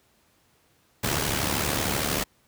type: noise with amplitude modulation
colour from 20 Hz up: pink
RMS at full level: -23 dBFS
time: 1.03-2.24 s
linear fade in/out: 10 ms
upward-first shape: sine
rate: 73 Hz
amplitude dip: 65%
effects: pink hiss -64 dBFS RMS until 2.47 s + high-pass 60 Hz 12 dB/octave